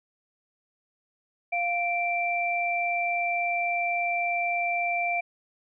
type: tone pair together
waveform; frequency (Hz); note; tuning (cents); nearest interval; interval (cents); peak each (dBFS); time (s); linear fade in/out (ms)
sine; 698.4 / 2349; F5 / D7; 0 / 0; octave + major sixth; 2100; -27; 1.52-5.21; 10
effects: none